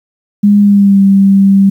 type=tone with pitch glide; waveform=sine; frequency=204.6 to 195.93 Hz; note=G#3 to G3; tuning=-26 to -1 cents; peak=-3 dBFS; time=0.43-1.7 s; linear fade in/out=10 ms; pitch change=-75 cents; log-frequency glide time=0.6-1.01 s; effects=7-bit